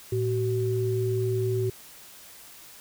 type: tone pair together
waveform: sine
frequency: 113 / 378.1 Hz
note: A2 / F#4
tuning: +47 / +38 cents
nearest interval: octave + major sixth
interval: 2091 cents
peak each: -26 dBFS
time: 0.12-1.7 s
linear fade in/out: 5 ms
effects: white hiss -48 dBFS RMS until 2.8 s